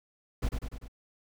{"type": "noise with echo", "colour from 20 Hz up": "brown", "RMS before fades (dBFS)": -28, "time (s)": [0.42, 0.49], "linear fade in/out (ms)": 10, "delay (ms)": 98, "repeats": 4, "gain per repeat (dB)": -4, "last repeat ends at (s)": 0.882, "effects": []}